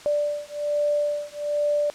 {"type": "beating tone pair", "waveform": "sine", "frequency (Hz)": [587.3, 588.5], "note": ["D5", "D5"], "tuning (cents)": [0, 3], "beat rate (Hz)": 1.2, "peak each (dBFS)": -25, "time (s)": [0.06, 1.9], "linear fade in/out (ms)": 0, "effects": ["white hiss -45 dBFS RMS until 1.94 s", "low-pass 7000 Hz 12 dB/octave"]}